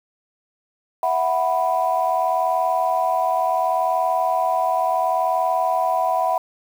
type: chord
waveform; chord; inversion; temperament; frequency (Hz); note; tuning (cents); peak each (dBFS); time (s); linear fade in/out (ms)
sine; E suspended second; none; equal; 659.3 / 740 / 987.8; E5 / F#5 / B5; 0 / 0 / 0; -22 / -20 / -22; 1.03-6.38; 2
effects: tanh soft clip ceiling -8 dBFS + 7-bit